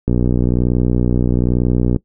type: click train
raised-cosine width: 3 ms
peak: -3 dBFS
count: 116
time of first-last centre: 0.08-1.962 s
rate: 61.1 Hz
effects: noise-tail reverb RT60 0.1 s tail -21 dB re dry